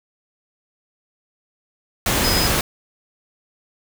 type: tone in noise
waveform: sine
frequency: 5040 Hz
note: D#8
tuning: 21 cents sharp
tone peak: -21 dBFS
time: 2.24-2.47 s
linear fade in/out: 2 ms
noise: pink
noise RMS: -19 dBFS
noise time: 2.06-2.61 s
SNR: -5 dB
effects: none